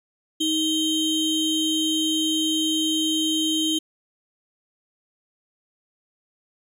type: ring-modulated tone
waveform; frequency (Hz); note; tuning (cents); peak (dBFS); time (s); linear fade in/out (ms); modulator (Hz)
square; 1725; A6; -35; -18; 0.4-3.79; 10; 1410
effects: low-pass 12000 Hz 12 dB/octave + 9-bit